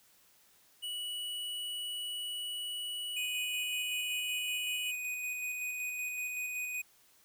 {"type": "tone", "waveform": "square", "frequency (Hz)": 2940, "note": "F#7", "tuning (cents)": -12, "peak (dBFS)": -37, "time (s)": [0.82, 4.92], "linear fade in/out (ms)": 20}
{"type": "tone with tremolo", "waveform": "square", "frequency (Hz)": 2489, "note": "D#7", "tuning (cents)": 0, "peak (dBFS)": -35, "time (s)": [3.16, 6.82], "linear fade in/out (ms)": 10, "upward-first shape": "square", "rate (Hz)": 5.3, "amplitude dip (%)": 25}
{"effects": ["white hiss -65 dBFS RMS until 7.24 s"]}